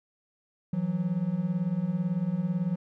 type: beating tone pair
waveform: triangle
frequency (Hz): 164.81 / 182.81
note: E3 / F#3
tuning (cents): 0 / -21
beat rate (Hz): 18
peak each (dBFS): -28 / -26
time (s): 0.73-2.76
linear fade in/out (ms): 5
effects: none